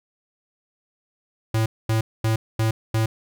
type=tone bursts; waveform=square; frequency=111.3 Hz; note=A2; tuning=20 cents sharp; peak=-19 dBFS; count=5; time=1.54-3.06 s; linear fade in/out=5 ms; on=120 ms; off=230 ms; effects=none